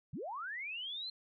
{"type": "linear sweep", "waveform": "sine", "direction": "up", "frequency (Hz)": [101.7, 4186], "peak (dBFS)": -39, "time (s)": [0.13, 1.1], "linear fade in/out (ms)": 5, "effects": []}